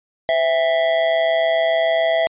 square tone with amplitude modulation, 659.3 Hz, E5, in tune, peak -13 dBFS, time 0.29-2.27 s, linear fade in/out 0 ms, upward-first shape sine, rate 147 Hz, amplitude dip 60%, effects resampled to 8000 Hz

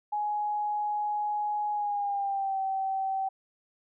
sine tone with pitch glide, 836 to 771.1 Hz, G#5 to G5, +11 to -29 cents, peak -27 dBFS, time 0.12-3.29 s, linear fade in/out 10 ms, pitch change -140 cents, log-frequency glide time 1.72-2.59 s, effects none

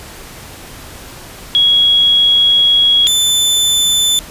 sine / sawtooth tone pair in turn, 3322 / 3520 Hz, G#7 / A7, 0 / 0 cents, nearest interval minor second, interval 100 cents, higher second, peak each -7 dBFS, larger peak neither, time 1.55-3.07 / 3.07-4.19 s, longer first, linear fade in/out 0 ms, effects pink hiss -33 dBFS RMS until 4.3 s + resampled to 32000 Hz

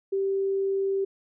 sine tone, 390.1 Hz, G4, 8 cents flat, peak -23 dBFS, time 0.12-1.05 s, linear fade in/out 10 ms, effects none

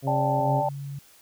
harmonic tone, 135.7 Hz, C#3, 36 cents flat, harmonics 1 / 2 / 3 / 4 / 5, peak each -26 / -32 / -36 / -38 / -40 dBFS, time 0.02-0.64 s, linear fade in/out 50 ms
sine chord, D suspended fourth, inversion none, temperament equal, 587.3 / 784 / 880 Hz, D5 / G5 / A5, 0 / 0 / 0 cents, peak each -27 dBFS, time 0.07-0.69 s, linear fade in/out 5 ms
sine tone, 140 Hz, C#3, 18 cents sharp, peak -32 dBFS, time 0.4-0.99 s, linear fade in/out 5 ms
effects white hiss -55 dBFS RMS until 1.21 s

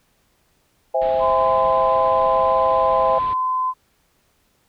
sine chord, C augmented, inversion none, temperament just, 523.3 / 654.1 / 817.6 Hz, C5 / E5 / G#5, 0 / -14 / -27 cents, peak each -20 / -20 / -22 dBFS, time 0.94-3.19 s, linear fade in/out 10 ms
pink low-pass noise, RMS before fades -37 dBFS, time 1.01-3.34 s, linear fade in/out 10 ms, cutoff 4000 Hz, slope 48 dB/octave
sine tone, 1024 Hz, C6, 38 cents flat, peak -18 dBFS, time 1.19-3.74 s, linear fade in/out 50 ms
effects pink hiss -63 dBFS RMS until 4.68 s

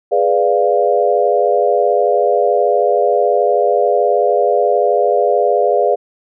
sine chord, G# diminished seventh, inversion none, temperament equal, 415.3 / 493.9 / 587.3 / 698.5 Hz, G#4 / B4 / D5 / F5, 0 / 0 / 0 / 0 cents, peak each -16 dBFS, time 0.11-5.96 s, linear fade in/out 20 ms, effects none

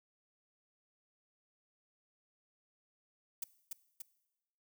violet noise with echo, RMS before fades -38 dBFS, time 3.42-3.44 s, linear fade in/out 5 ms, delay 290 ms, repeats 2, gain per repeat -3 dB, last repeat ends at 4.02 s, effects noise-tail reverb RT60 1.0 s tail -19 dB re dry

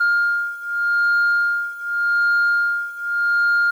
sine beating tone pair, 1408 / 1408.85 Hz, F6 / F6, +14 / +15 cents, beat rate 0.85 Hz, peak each -17 / -19 dBFS, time 0-3.71 s, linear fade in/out 10 ms, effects tanh soft clip ceiling -12 dBFS + 8-bit

